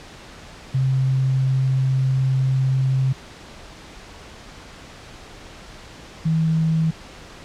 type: tone pair in turn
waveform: sine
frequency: 132.1 / 160.65 Hz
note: C3 / E3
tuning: +17 / -44 cents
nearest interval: minor third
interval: 339 cents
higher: second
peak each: -16 dBFS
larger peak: neither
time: 0.74-3.13 / 6.25-6.91 s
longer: first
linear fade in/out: 10 ms
effects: pink hiss -41 dBFS RMS until 7.44 s + low-pass 6000 Hz 12 dB/octave